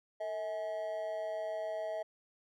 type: tone with amplitude modulation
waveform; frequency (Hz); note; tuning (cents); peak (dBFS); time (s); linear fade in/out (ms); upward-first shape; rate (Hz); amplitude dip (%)
triangle; 643; E5; -43; -30; 0.2-2.03; 10; sine; 193; 70
effects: none